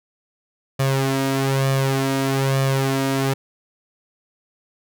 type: tone with flanger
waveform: sawtooth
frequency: 135.1 Hz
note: C#3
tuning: 44 cents flat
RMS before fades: -20 dBFS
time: 0.79-3.34 s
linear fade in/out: 10 ms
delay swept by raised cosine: 1.7 to 3.2 ms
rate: 1.1 Hz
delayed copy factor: +0.65
effects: none